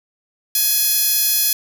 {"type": "tone with high-pass filter", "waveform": "10% pulse", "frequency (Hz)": 841, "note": "G#5", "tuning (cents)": 22, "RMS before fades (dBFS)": -17, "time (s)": [0.55, 1.53], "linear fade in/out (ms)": 2, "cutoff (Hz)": 8500, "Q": 0.66, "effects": []}